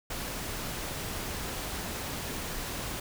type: noise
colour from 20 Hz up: pink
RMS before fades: -36 dBFS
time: 0.1-3 s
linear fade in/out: 5 ms
effects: none